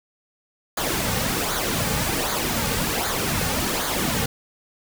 pink noise with flanger, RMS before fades -24 dBFS, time 0.77-4.26 s, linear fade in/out 5 ms, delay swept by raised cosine 0.36 to 3.06 ms, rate 1.3 Hz, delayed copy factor -0.6, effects none

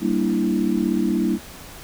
sine chord, E half-diminished seventh, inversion first, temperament equal, 196 / 233.1 / 293.7 / 329.6 Hz, G3 / Bb3 / D4 / E4, 0 / 0 / 0 / 0 cents, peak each -23 / -23 / -25 / -23 dBFS, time 0-1.39 s, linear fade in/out 50 ms, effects pink hiss -40 dBFS RMS until 1.83 s

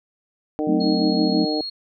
harmonic tone, 152.5 Hz, D#3, 34 cents flat, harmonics 2 / 3 / 4 / 5, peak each -23 / -27 / -29 / -31 dBFS, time 0.59-1.61 s, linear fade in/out 0 ms
sine chord, F# diminished seventh, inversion none, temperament equal with one note detuned, 185 / 220 / 259.8 / 311.1 Hz, F#3 / A3 / C4 / Eb4, 0 / 0 / -12 / 0 cents, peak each -24 dBFS, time 0.67-1.45 s, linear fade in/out 5 ms
sine tone, 4298 Hz, C8, 46 cents sharp, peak -27 dBFS, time 0.8-1.7 s, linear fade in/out 10 ms
effects none

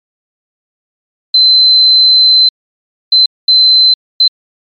sine tone bursts at uneven times, 4069 Hz, C8, 49 cents flat, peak -3 dBFS, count 4, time 1.34-2.49 / 3.12-3.26 / 3.48-3.94 / 4.2-4.28 s, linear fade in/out 5 ms, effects MP3 64 kbps

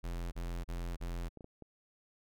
square tone bursts, 43 Hz, F1, 26 cents flat, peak -37 dBFS, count 4, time 0.03-1.292 s, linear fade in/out 20 ms, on 290 ms, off 34 ms
clicks, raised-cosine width 2 ms, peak -36 dBFS, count 4, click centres 1.373 / 1.408 / 1.444 / 1.623 s
effects none

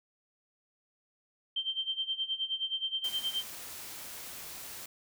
sine tone with tremolo, 3136 Hz, G7, in tune, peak -28 dBFS, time 1.56-3.43 s, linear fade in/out 5 ms, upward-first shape sine, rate 9.5 Hz, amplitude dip 85%
white noise, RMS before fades -44 dBFS, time 3.04-4.86 s, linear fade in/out 5 ms
effects none

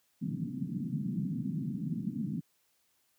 pink band-pass noise, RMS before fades -35 dBFS, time 0.21-2.41 s, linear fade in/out 20 ms, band 140 to 260 Hz, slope 48 dB/octave, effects white hiss -73 dBFS RMS until 3.18 s + high-pass 60 Hz 12 dB/octave

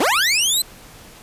20% pulse linear sweep, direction up, 211.6 to 4139 Hz, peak -10 dBFS, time 0-0.62 s, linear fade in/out 5 ms, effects pink hiss -43 dBFS RMS until 1.22 s + resampled to 32000 Hz

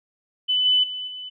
sine tone with level steps, 3003 Hz, F#7, 25 cents sharp, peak -18 / -15 / -28 / -32 dBFS, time 0.48-1.3 s, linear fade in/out 20 ms, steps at 0.65 / 0.83 / 1.07 s, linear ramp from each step 10 ms, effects none

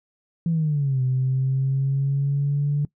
sine exponential two-way sweep, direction down then up, 170 to 128.4 to 146.1 Hz, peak -18 dBFS, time 0.46-2.85 s, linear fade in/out 2 ms, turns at 1.02 s, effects noise-tail reverb RT60 0.1 s tail -21 dB re dry + tanh soft clip ceiling -14 dBFS

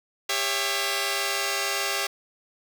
5% pulse chord, C# diminished, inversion second, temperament just, 399.1 / 554.4 / 665.2 Hz, G4 / C#5 / E5, +31 / 0 / +16 cents, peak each -17 / -18 / -19 dBFS, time 0.29-2.07 s, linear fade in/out 5 ms, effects none

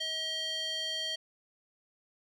square tone with band-pass filter, 637 Hz, D#5, 41 cents sharp, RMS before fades -35 dBFS, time 0-1.16 s, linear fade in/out 10 ms, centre 3700 Hz, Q 7.1, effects none

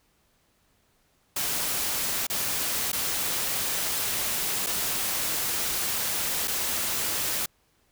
white noise with dropouts, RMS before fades -28 dBFS, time 1.36-7.46 s, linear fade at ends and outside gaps 5 ms, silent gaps 2.269-2.299 / 2.919-2.929 / 4.664-4.668 / 6.475-6.479 s, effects pink hiss -67 dBFS RMS until 7.91 s

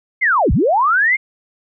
sine linear two-way sweep, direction down then up, 2179 to 38 to 2179 Hz, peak -11 dBFS, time 0.21-1.17 s, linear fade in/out 20 ms, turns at 0.52 s, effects none

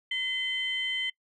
sine tone pair together, 2039 / 3092 Hz, C7 / G7, -45 / -24 cents, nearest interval perfect fifth, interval 721 cents, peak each -30 / -29 dBFS, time 0.11-1.1 s, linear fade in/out 5 ms, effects noise-tail reverb RT60 0.1 s tail -24 dB re dry + tanh soft clip ceiling -21 dBFS

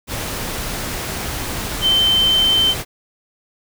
sine tone in noise, 3095 Hz, G7, 23 cents flat, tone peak -12 dBFS, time 1.81-2.75 s, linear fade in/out 50 ms, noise pink, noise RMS -25 dBFS, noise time 0.07-2.85 s, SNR +10 dB, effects none

